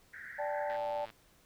pink band-pass noise, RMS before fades -47 dBFS, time 0.13-0.77 s, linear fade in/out 10 ms, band 1500 to 2000 Hz, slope 96 dB/octave
sine chord, D suspended fourth, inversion none, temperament equal with one note detuned, 587.3 / 784 / 872.9 Hz, D5 / G5 / A5, 0 / 0 / -14 cents, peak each -35 / -40 / -38 dBFS, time 0.38-1.06 s, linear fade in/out 20 ms
click train, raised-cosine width 0.3 ms, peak -34 dBFS, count 46, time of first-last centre 0.7-1.102 s, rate 112 Hz
effects pink hiss -65 dBFS RMS until 1.45 s

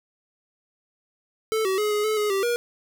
square tone with pitch steps, 439.5 / 380.5 / 422 / 418.1 / 432.3 / 419.5 / 390.2 / 477.5 Hz, A4 / F#4 / G#4 / G#4 / A4 / G#4 / G4 / A#4, -2 / +48 / +28 / +12 / -31 / +17 / -8 / +42 cents, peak -22 dBFS, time 1.52-2.56 s, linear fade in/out 0 ms, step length 130 ms, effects none

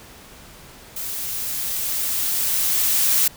blue noise with level ramp, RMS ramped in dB -29 to -17 dBFS, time 0.96-3.28 s, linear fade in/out 5 ms, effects pink hiss -44 dBFS RMS until 3.36 s

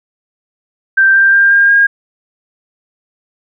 sine tone with pitch steps, 1568 / 1581.6 / 1595.4 / 1609.3 / 1623.3 Hz, G6 / G6 / G6 / G6 / G#6, 0 / +15 / +30 / +45 / -40 cents, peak -5 dBFS, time 0.97-1.87 s, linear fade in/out 10 ms, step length 180 ms, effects none

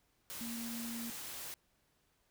sine tone in noise, 232.7 Hz, A#3, 3 cents flat, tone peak -41 dBFS, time 0.41-1.1 s, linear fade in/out 0 ms, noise white, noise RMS -45 dBFS, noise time 0.3-1.54 s, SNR +1 dB, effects pink hiss -75 dBFS RMS until 2.3 s

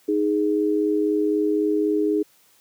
sine tone pair together, 311.4 / 415.3 Hz, D#4 / G#4, +2 / 0 cents, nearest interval perfect fourth, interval 498 cents, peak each -21 dBFS, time 0.08-2.23 s, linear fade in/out 10 ms, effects white hiss -58 dBFS RMS until 2.6 s + high-pass 80 Hz 12 dB/octave

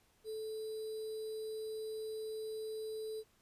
sine tone with sample-and-hold, 436 Hz, A4, 16 cents flat, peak -39 dBFS, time 0.24-3.24 s, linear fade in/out 50 ms, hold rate 4410 Hz, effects pink hiss -71 dBFS RMS until 3.41 s + resampled to 32000 Hz

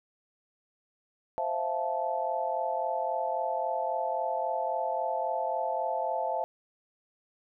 sine chord, F major seventh, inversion second, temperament just, 523.8 / 654.8 / 698.5 / 873.1 Hz, C5 / E5 / F5 / A5, +2 / -12 / 0 / -14 cents, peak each -35 / -33 / -34 / -32 dBFS, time 1.38-6.44 s, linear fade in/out 0 ms, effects none

